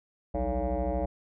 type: tone with frequency modulation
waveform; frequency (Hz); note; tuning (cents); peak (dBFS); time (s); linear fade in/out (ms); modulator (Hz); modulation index
sine; 311.1; D#4; 0; -25; 0.34-1.06; 10; 127; 3.3
effects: tanh soft clip ceiling -23 dBFS